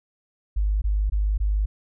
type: tone bursts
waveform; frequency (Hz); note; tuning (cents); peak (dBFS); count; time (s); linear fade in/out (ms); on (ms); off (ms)
sine; 51; G#1; -31; -19; 4; 0.56-1.66; 10; 260; 20
effects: none